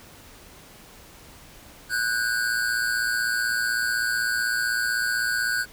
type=tone pair together; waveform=square; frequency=1480 / 1595.9 Hz; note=F#6 / G6; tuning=0 / +31 cents; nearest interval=minor second; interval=131 cents; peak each=-25 / -28 dBFS; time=1.89-5.66 s; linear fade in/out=50 ms; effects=pink hiss -48 dBFS RMS until 5.72 s